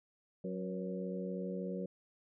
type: harmonic tone with a mistuned harmonic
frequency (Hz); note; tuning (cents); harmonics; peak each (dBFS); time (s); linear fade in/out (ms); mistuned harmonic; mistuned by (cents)
92.5; F#2; 0; 2 / 3 / 4 / 5 / 6; -39 / -49 / -45 / -43 / -46; 0.44-1.86; 5; 5; +59
effects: none